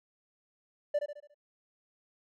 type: tone with echo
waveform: triangle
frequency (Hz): 587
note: D5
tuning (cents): -1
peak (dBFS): -22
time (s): 0.94-0.99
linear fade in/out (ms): 10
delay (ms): 71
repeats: 5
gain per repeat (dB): -7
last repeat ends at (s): 1.345
effects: tanh soft clip ceiling -21 dBFS